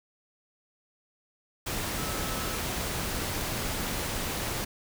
sine tone in noise, 1300 Hz, E6, 24 cents flat, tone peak -41 dBFS, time 1.98-2.57 s, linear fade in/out 10 ms, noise pink, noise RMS -32 dBFS, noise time 1.66-4.65 s, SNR -12 dB, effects none

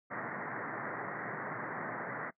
white band-pass noise, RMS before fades -40 dBFS, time 0.1-2.31 s, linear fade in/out 20 ms, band 110 to 2000 Hz, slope 96 dB/octave, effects noise-tail reverb RT60 0.1 s tail -21 dB re dry

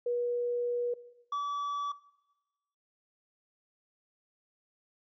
sine / triangle tone pair in turn, 483.2 / 1149.2 Hz, B4 / D6, -38 / -38 cents, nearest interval octave + minor third, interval 1500 cents, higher second, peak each -28 dBFS, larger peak neither, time 0.06-0.94 / 1.32-1.92 s, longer first, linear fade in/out 5 ms, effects noise-tail reverb RT60 1.0 s tail -19 dB re dry + resampled to 16000 Hz

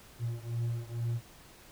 triangle beating tone pair, 116.54 / 118.74 Hz, A#2 / A#2, 0 / +32 cents, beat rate 2.2 Hz, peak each -32 / -34 dBFS, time 0.19-1.21 s, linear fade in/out 50 ms, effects pink hiss -55 dBFS RMS until 1.71 s

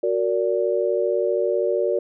sine chord, Gb augmented, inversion none, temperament just, 370 / 462.5 / 578.1 Hz, Gb4 / Bb4 / D5, 0 / -14 / -27 cents, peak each -23 dBFS, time 0.03-1.99 s, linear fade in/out 5 ms, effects none

